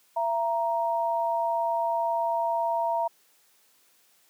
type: tone pair together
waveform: sine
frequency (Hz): 673.1 / 935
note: E5 / A#5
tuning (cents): +36 / +5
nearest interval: tritone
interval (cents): 569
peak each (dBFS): -27 / -26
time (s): 0.16-3.08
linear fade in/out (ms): 10
effects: white hiss -63 dBFS RMS until 4.29 s + high-pass 200 Hz 12 dB/octave